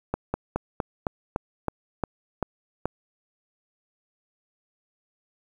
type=slowing click train; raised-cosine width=1 ms; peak=-11 dBFS; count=10; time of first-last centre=0.14-2.856 s; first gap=200 ms; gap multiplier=1.1; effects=8-bit